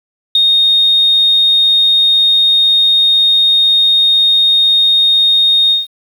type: tone with ADSR envelope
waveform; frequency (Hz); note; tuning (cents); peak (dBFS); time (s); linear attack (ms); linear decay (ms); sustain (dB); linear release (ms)
sine; 3702; A#7; -13; -4; 0.35-5.87; 4; 7; -2; 160
effects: tanh soft clip ceiling -1 dBFS + 7-bit